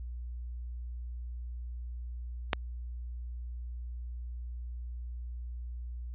click, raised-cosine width 0.3 ms, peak -9 dBFS, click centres 2.532 s, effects added 60 Hz sine -37 dBFS peak until 6.14 s + resampled to 8000 Hz

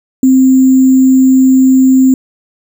sine tone with sample-and-hold, 261.6 Hz, C4, in tune, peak -3 dBFS, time 0.23-2.14 s, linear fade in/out 2 ms, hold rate 7350 Hz, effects none

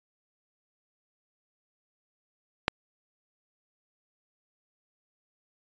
click, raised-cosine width 0.3 ms, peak -6 dBFS, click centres 2.681 s, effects resampled to 16000 Hz

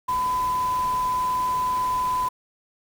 sine tone in noise, 1006 Hz, B5, 32 cents sharp, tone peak -21 dBFS, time 0.08-2.29 s, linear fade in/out 10 ms, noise pink, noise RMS -38 dBFS, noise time 0.08-2.29 s, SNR +14 dB, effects none

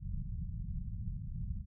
pink low-pass noise, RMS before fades -39 dBFS, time 0-1.66 s, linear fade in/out 50 ms, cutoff 180 Hz, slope 48 dB/octave, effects none

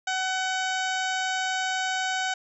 harmonic tone, 752 Hz, F#5, 28 cents sharp, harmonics 1 / 2 / 3 / 4 / 5 / 6 / 7 / 8 / 9 / 10, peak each -29 / -29 / -37 / -35 / -38 / -43 / -44 / -41 / -43 / -43 dBFS, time 0.07-2.34 s, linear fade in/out 5 ms, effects none

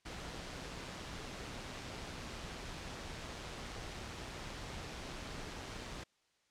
pink noise with amplitude modulation, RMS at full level -44 dBFS, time 0.05-6.04 s, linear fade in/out 10 ms, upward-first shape sine, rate 126 Hz, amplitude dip 25%, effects white hiss -75 dBFS RMS until 6.5 s + low-pass 6000 Hz 12 dB/octave

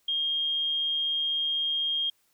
sine tone, 3228 Hz, G#7, 50 cents flat, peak -25 dBFS, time 0.08-2.1 s, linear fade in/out 5 ms, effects white hiss -69 dBFS RMS until 2.33 s

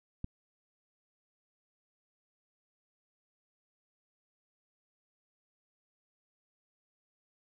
click, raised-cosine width 5 ms, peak -24 dBFS, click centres 0.244 s, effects none

